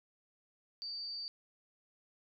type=tone with amplitude modulation; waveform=sine; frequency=4624 Hz; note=D8; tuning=28 cents flat; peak=-37 dBFS; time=0.82-1.28 s; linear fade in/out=0 ms; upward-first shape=sine; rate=260 Hz; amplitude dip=50%; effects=none